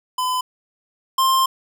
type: tone pair in turn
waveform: square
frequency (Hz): 1011 / 1053.9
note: B5 / C6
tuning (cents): +40 / +12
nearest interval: minor second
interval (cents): 72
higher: second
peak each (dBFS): -20 / -15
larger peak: second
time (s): 0.18-0.41 / 1.18-1.46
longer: second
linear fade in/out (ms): 5
effects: none